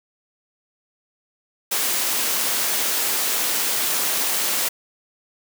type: high-pass noise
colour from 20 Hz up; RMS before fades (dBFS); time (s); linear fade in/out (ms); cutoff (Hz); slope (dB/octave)
white; -22; 1.71-4.69; 10; 240; 12
effects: none